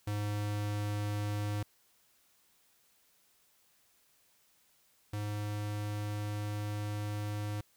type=tone pair in turn; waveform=square; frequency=103.83 / 104.31 Hz; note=G#2 / G#2; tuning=0 / +8 cents; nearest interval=unison; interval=8 cents; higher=second; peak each=-33 / -35 dBFS; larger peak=first; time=0.07-1.63 / 5.13-7.61 s; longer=second; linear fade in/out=5 ms; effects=white hiss -69 dBFS RMS until 7.76 s